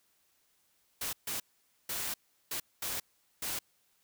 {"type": "noise bursts at uneven times", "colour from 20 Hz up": "white", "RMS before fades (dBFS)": -36, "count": 6, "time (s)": [[1.01, 1.13], [1.27, 1.4], [1.89, 2.14], [2.51, 2.6], [2.82, 3], [3.42, 3.59]], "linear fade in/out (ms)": 5, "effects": ["white hiss -72 dBFS RMS until 4.03 s"]}